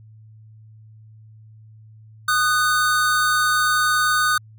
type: tone pair together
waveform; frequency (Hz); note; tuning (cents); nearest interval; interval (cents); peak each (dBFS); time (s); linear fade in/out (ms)
square; 1235 / 1494.4; D#6 / F#6; -13 / +17; minor third; 330; -20; 2.28-4.38; 5
effects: added 109 Hz sine -43 dBFS peak until 4.58 s